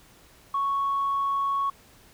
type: tone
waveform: sine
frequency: 1108.7 Hz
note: C#6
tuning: in tune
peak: -22 dBFS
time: 0.54-1.7 s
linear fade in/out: 5 ms
effects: tanh soft clip ceiling -19 dBFS + pink hiss -55 dBFS RMS until 2.13 s